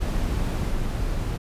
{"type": "noise with level steps", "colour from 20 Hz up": "brown", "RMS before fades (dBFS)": [-24, -26], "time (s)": [0, 1.38], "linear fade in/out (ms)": 20, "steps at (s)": 0.7, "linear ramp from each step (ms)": 10, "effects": ["resampled to 32000 Hz"]}